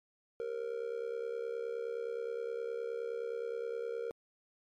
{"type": "tone with amplitude modulation", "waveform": "triangle", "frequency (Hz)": 466.2, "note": "A#4", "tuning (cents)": 0, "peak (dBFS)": -30, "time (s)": [0.4, 4.11], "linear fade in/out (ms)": 0, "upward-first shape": "sine", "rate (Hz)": 69.6, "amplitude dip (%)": 80, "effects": ["MP3 64 kbps"]}